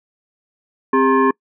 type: tone with frequency modulation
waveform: sine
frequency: 401.8 Hz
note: G4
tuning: 43 cents sharp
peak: -11 dBFS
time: 0.93-1.31 s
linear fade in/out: 5 ms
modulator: 665 Hz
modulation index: 1.4
effects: noise-tail reverb RT60 0.1 s tail -26 dB re dry